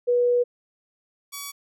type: tone pair in turn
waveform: sine / 5% pulse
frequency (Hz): 486.9 / 1134.2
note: B4 / C#6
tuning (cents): -25 / +39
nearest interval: octave + minor third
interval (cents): 1464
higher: second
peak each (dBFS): -17 / -21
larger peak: first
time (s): 0.07-0.44 / 1.32-1.52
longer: first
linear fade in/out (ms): 20
effects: none